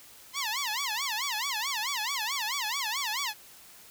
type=tone with vibrato; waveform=10% pulse; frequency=982 Hz; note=B5; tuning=10 cents flat; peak=-21 dBFS; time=0.33-3.34 s; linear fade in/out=50 ms; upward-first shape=sine; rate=4.6 Hz; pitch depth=270 cents each way; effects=white hiss -52 dBFS RMS until 3.9 s

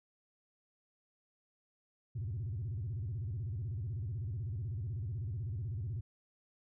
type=tone with vibrato; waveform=sine; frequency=104.3 Hz; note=G#2; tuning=8 cents sharp; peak=-34 dBFS; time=2.15-6.01 s; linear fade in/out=10 ms; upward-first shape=square; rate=16 Hz; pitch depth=270 cents each way; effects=tanh soft clip ceiling -33 dBFS

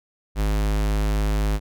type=tone; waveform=square; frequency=51.91 Hz; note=G#1; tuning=in tune; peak=-20 dBFS; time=0.35-1.6 s; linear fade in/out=50 ms; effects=none

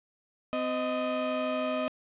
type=tone pair together; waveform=35% pulse; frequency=255.8 / 623 Hz; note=C4 / D#5; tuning=-39 / +2 cents; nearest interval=octave + minor third; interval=1541 cents; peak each=-31 / -28 dBFS; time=0.53-1.88 s; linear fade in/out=0 ms; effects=resampled to 8000 Hz + 10-bit

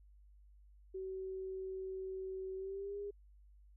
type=tone with pitch glide; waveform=sine; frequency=378.8 to 406 Hz; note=F#4 to G#4; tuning=+41 to -39 cents; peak=-40 dBFS; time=0.94-3.11 s; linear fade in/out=10 ms; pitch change=+120 cents; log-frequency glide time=2.56-2.98 s; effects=added 50 Hz sine -59 dBFS peak until 3.76 s

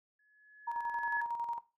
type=tone with exponential growth; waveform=sine; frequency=1700 Hz; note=G#6; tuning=40 cents sharp; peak=-29 dBFS; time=0.19-1.21 s; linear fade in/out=5 ms; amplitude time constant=220 ms
type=tone with tremolo; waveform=sine; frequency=940 Hz; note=A#5; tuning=14 cents sharp; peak=-32 dBFS; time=0.67-1.59 s; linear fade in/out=10 ms; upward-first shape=square; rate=11 Hz; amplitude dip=50%
effects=noise-tail reverb RT60 0.3 s tail -17 dB re dry

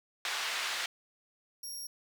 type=band-pass noise; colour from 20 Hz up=white; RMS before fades=-35 dBFS; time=0.25-0.86 s; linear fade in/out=2 ms; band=920 to 3700 Hz; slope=12 dB/octave
type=tone; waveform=20% pulse; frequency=5588 Hz; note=F8; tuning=in tune; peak=-34 dBFS; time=1.63-1.87 s; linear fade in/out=5 ms
effects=none

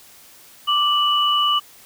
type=tone pair together; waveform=sine; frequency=1174.7 / 2955 Hz; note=D6 / F#7; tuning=0 / -3 cents; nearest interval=octave + major third; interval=1597 cents; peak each=-18 dBFS; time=0.67-1.6 s; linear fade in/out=20 ms; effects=white hiss -47 dBFS RMS until 1.85 s

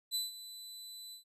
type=tone with ADSR envelope; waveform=sawtooth; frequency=4000 Hz; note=B7; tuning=21 cents sharp; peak=-28 dBFS; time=0.11-1.24 s; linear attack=40 ms; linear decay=160 ms; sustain=-15 dB; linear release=110 ms; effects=resampled to 32000 Hz

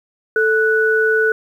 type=tone pair together; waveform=sine; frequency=440 / 1480 Hz; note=A4 / F#6; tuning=0 / 0 cents; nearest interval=octave + major sixth; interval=2100 cents; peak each=-15 dBFS; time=0.36-1.32 s; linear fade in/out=2 ms; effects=8-bit

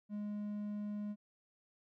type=tone; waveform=triangle; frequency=207.7 Hz; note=G#3; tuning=in tune; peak=-36 dBFS; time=0.09-1.16 s; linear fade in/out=50 ms; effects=none

